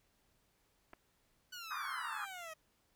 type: clicks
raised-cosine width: 0.5 ms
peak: -38 dBFS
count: 2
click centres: 0.933 / 0.936 s
type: exponential sweep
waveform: 15% pulse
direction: down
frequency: 1500 to 622.3 Hz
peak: -39 dBFS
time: 1.52-2.54 s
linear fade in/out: 10 ms
type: band-pass noise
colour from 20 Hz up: pink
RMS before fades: -42 dBFS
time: 1.7-2.26 s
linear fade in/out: 20 ms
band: 1100 to 1600 Hz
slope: 48 dB/octave
effects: pink hiss -75 dBFS RMS until 2.95 s